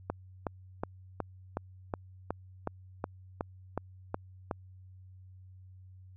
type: click train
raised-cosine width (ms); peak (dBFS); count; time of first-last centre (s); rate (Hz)
1; -18; 13; 0.1-4.512; 2.72
effects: added 93 Hz sine -50 dBFS peak until 6.16 s